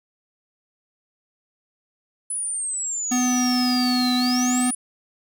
sine exponential two-way sweep, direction down then up, 10100 to 3921 to 10100 Hz, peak -24 dBFS, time 2.3-4.75 s, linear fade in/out 5 ms, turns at 4.16 s
square tone, 249.7 Hz, B3, 19 cents sharp, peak -20 dBFS, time 3.11-4.71 s, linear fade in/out 10 ms
effects none

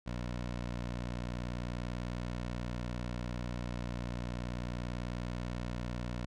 15% pulse tone with vibrato, 60.3 Hz, B1, 41 cents flat, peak -30 dBFS, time 0.06-6.26 s, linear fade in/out 10 ms, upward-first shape triangle, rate 18 Hz, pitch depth 68 cents each way, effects low-pass 6000 Hz 12 dB/octave

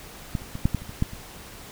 clicks, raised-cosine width 5 ms, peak -13 / -28 / -20 / -7 / -11 / -27 / -25 / -9 / -26 dBFS, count 9, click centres 0.352 / 0.419 / 0.554 / 0.655 / 0.747 / 0.82 / 0.894 / 1.024 / 1.134 s, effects pink hiss -43 dBFS RMS until 1.71 s

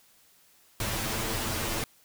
pink noise with comb filter, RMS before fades -31 dBFS, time 0.8-1.84 s, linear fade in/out 2 ms, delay 9 ms, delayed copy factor +1, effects white hiss -61 dBFS RMS until 2.04 s

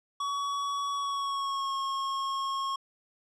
square tone with pitch glide, 1128 to 1086.4 Hz, C#6 to C#6, +30 to -35 cents, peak -30 dBFS, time 0.2-2.76 s, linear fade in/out 5 ms, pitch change -65 cents, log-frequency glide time 0.94-1.76 s, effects low-pass 6000 Hz 12 dB/octave

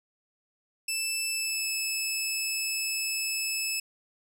15% pulse tone with pitch glide, 2640 to 2610 Hz, E7 to E7, +2 to -18 cents, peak -21 dBFS, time 0.88-3.8 s, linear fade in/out 5 ms, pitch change -20 cents, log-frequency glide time 1.3-1.68 s, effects none

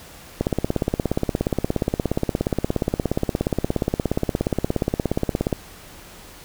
click train, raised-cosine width 2 ms, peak -6 dBFS, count 88, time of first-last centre 0.41-5.528 s, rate 17 Hz, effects pink hiss -43 dBFS RMS until 6.44 s

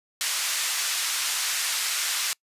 white band-pass noise, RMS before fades -27 dBFS, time 0.21-2.33 s, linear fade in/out 0 ms, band 1300 to 8400 Hz, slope 12 dB/octave, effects noise-tail reverb RT60 0.1 s tail -26 dB re dry + resampled to 32000 Hz

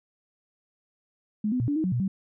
sine tone with pitch steps, 211.7 / 251.5 / 118.7 / 289.3 / 315.6 / 184.5 / 121.7 / 191.8 Hz, G#3 / B3 / A#2 / D4 / D#4 / F#3 / B2 / G3, +33 / +32 / +32 / -26 / +25 / -5 / -25 / -37 cents, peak -23 dBFS, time 1.44-2.08 s, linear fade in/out 5 ms, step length 80 ms, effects none

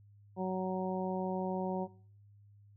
harmonic tone, 186.4 Hz, F#3, 13 cents sharp, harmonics 1 / 2 / 3 / 4 / 5, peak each -35 / -38 / -40 / -41 / -42 dBFS, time 0.36-1.88 s, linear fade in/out 50 ms, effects noise-tail reverb RT60 0.5 s tail -21 dB re dry + added 102 Hz sine -57 dBFS peak until 2.76 s

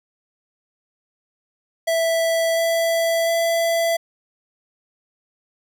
square tone with pitch steps, 659.3 / 663.9 / 668.5 Hz, E5 / E5 / E5, 0 / +12 / +24 cents, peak -18 dBFS, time 1.87-3.97 s, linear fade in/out 10 ms, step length 700 ms, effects none

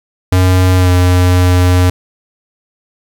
square tone with pitch glide, 92.1 to 90.15 Hz, F#2 to F#2, -7 to -45 cents, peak -7 dBFS, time 0.32-1.9 s, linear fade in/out 5 ms, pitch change -38 cents, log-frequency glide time 0.77-0.9 s, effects 7-bit

